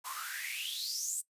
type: noise with high-pass filter sweep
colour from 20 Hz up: white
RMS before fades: -38 dBFS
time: 0.04-1.22 s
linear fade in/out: 20 ms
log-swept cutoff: 950 to 8600 Hz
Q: 9.6
effects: noise-tail reverb RT60 0.1 s tail -19 dB re dry + resampled to 32000 Hz